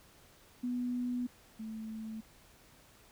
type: tone pair in turn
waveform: sine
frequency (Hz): 246.3 / 220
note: B3 / A3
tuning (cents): -5 / 0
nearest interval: major second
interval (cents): 195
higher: first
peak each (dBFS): -32 / -39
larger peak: first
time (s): 0.63-1.27 / 1.59-2.21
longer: first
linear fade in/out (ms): 10
effects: pink hiss -61 dBFS RMS until 3.11 s